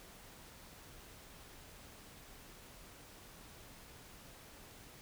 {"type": "silence", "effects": ["pink hiss -56 dBFS RMS until 5.01 s"]}